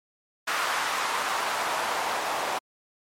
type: noise with band-pass filter sweep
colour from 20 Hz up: white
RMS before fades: -28 dBFS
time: 0.47-2.59 s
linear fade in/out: 10 ms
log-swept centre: 1200 to 780 Hz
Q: 1.5
effects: MP3 64 kbps